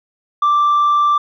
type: tone with tanh clipping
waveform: triangle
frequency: 1174.7 Hz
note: D6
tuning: in tune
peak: -11 dBFS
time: 0.42-1.18 s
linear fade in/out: 5 ms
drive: 6 dB
effects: none